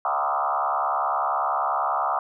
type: tone with frequency modulation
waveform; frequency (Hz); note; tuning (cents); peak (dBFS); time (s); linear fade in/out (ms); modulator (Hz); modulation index
sine; 988; B5; 0; -21; 0.05-2.19; 2; 70.1; 4.6
effects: none